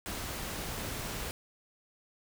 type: noise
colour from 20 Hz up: pink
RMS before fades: -38 dBFS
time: 0.06-1.31 s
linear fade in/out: 0 ms
effects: none